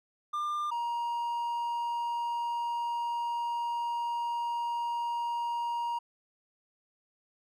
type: tone pair in turn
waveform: triangle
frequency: 1197 / 944.2 Hz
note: D6 / A#5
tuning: +33 / +22 cents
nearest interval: major third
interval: 411 cents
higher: first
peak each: -28 dBFS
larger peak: neither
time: 0.33-0.71 / 0.71-5.99 s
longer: second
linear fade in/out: 10 ms
effects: none